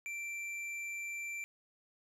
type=tone with hard clipping; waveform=triangle; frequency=2349 Hz; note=D7; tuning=in tune; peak=-40 dBFS; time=0.06-1.44 s; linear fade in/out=0 ms; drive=11 dB; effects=none